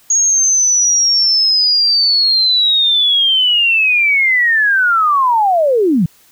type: linear sweep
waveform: sine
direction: down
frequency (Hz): 6645 to 146.83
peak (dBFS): -9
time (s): 0.1-6.06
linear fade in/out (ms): 5
effects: white hiss -49 dBFS RMS until 6.31 s